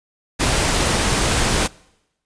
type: noise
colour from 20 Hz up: pink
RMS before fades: -18 dBFS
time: 0.39-1.68 s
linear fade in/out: 20 ms
effects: noise-tail reverb RT60 0.9 s tail -24 dB re dry + resampled to 22050 Hz